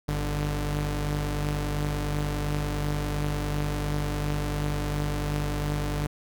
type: tone pair together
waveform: sawtooth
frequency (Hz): 50.08 / 147.4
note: G1 / D3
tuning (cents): +38 / +7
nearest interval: octave + perfect fifth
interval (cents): 1869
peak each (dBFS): -25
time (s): 0.08-6.07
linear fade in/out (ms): 10
effects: none